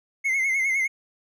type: tone with vibrato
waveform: triangle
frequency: 2128 Hz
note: C7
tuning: 29 cents sharp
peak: -19 dBFS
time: 0.24-0.88 s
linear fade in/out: 20 ms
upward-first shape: sine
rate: 9.8 Hz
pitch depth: 65 cents each way
effects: none